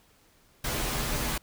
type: noise with comb filter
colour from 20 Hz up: pink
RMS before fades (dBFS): -30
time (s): 0.64-1.38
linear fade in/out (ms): 5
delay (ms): 11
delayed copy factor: -1
effects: pink hiss -62 dBFS RMS until 1.42 s